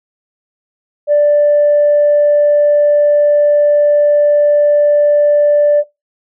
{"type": "tone", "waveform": "sine", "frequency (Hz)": 587.3, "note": "D5", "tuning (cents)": 0, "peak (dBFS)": -5, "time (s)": [1.07, 5.84], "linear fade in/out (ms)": 50, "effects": ["noise-tail reverb RT60 0.2 s tail -19 dB re dry", "tanh soft clip ceiling -3 dBFS"]}